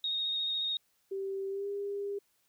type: tone with vibrato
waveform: sine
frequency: 3729 Hz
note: A#7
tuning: in tune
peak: -30 dBFS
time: 0.04-0.77 s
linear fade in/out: 2 ms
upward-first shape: square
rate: 14 Hz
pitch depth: 14 cents each way
type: tone with pitch glide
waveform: sine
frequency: 389.2 to 402.5 Hz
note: G4 to G4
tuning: -12 to +46 cents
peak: -33 dBFS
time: 1.11-2.19 s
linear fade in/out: 10 ms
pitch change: +58 cents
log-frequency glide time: 1.49-1.67 s
effects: white hiss -73 dBFS RMS until 2.48 s